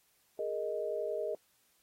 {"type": "chord", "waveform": "sine", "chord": "Ab suspended second", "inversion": "none", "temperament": "equal", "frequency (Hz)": [415.3, 466.2, 622.3], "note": ["Ab4", "Bb4", "Eb5"], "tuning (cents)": [0, 0, 0], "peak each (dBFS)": [-38, -38, -36], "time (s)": [0.39, 1.35], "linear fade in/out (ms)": 2, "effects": ["white hiss -71 dBFS RMS until 1.82 s", "AAC 48 kbps"]}